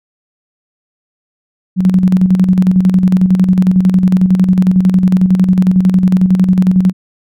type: tone with tremolo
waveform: sine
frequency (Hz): 185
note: F#3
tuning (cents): 0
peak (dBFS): -4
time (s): 1.76-6.93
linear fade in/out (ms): 50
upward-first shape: square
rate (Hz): 11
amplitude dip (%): 55
effects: none